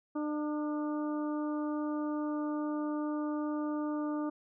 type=harmonic tone with a mistuned harmonic; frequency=300.2 Hz; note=D4; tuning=38 cents sharp; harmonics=1 / 2 / 3 / 4 / 5; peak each=-32 / -41 / -45 / -44 / -54 dBFS; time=0.15-4.3 s; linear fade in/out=10 ms; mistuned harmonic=5; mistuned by=-49 cents; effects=none